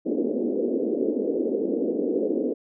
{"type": "band-pass noise", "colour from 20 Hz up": "white", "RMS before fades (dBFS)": -25, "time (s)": [0.05, 2.54], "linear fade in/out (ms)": 20, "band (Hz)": [230, 490], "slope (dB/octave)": 48, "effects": []}